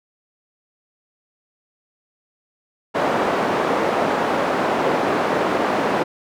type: band-pass noise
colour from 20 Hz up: white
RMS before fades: -20 dBFS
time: 2.94-6.04 s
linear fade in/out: 20 ms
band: 230 to 860 Hz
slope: 12 dB/octave
effects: none